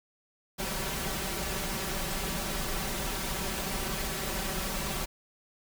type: noise with comb filter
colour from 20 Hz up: pink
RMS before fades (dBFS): -33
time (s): 0.58-5.06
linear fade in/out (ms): 20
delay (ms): 5.2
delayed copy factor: +0.65
effects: none